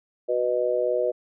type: chord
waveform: sine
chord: B major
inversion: second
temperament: just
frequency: 370.4 / 493.9 / 617.4 Hz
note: F#4 / B4 / D#5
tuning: +2 / 0 / -14 cents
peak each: -28 / -24 / -25 dBFS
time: 0.28-1.12 s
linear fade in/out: 20 ms
effects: none